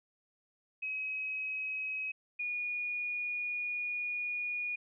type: tone pair in turn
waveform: sine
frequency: 2545 / 2448 Hz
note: D#7 / D#7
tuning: +39 / -29 cents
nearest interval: minor second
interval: 68 cents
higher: first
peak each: -34 / -33 dBFS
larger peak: second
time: 0.82-2.12 / 2.39-4.76 s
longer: second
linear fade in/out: 10 ms
effects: none